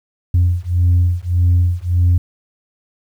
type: beating tone pair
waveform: sine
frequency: 87.31 / 89.01 Hz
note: F2 / F2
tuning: 0 / +33 cents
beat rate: 1.7 Hz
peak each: -13 dBFS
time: 0.34-2.18 s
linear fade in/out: 5 ms
effects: tanh soft clip ceiling -7 dBFS + 8-bit